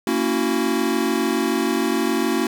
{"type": "chord", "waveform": "square", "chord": "F# dominant seventh", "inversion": "first", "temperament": "equal with one note detuned", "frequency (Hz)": [230.3, 277.2, 329.6, 370], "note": ["A#3", "C#4", "E4", "F#4"], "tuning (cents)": [-21, 0, 0, 0], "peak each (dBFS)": -25, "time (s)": [0.07, 2.47], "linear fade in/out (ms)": 2, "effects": []}